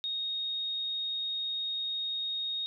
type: tone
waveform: sine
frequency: 3729 Hz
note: A#7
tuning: in tune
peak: -31 dBFS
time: 0.04-2.66 s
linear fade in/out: 0 ms
effects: none